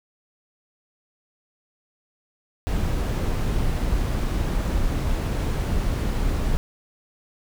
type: noise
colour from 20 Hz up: brown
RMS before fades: -23 dBFS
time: 2.67-6.57 s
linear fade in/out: 0 ms
effects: none